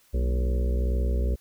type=harmonic tone with a mistuned harmonic; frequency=62.1 Hz; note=B1; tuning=10 cents sharp; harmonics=1 / 2 / 3 / 4 / 5 / 6 / 7 / 8 / 9; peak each=-22 / -39 / -39 / -38 / -46 / -39 / -39 / -42 / -41 dBFS; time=0.13-1.36 s; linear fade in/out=20 ms; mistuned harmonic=4; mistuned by=-110 cents; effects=white hiss -61 dBFS RMS until 1.4 s